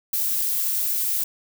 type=noise with amplitude modulation; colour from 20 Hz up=violet; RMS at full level=-22 dBFS; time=0.13-1.24 s; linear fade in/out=5 ms; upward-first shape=sine; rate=289 Hz; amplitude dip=35%; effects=none